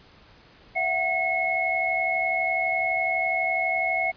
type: tone cluster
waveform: sine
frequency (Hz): 668 / 740 / 2180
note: E5 / F#5 / C#7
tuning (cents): +23 / 0 / -29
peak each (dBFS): -29 / -28 / -24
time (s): 0.75-4.12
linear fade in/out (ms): 20
effects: pink hiss -53 dBFS RMS until 4.16 s + resampled to 11025 Hz